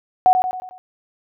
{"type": "tone with echo", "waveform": "sine", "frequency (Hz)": 740, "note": "F#5", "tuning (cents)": 0, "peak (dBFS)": -8, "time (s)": [0.26, 0.33], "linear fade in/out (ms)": 0, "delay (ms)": 90, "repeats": 5, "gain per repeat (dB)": -6, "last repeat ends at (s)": 0.78, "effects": []}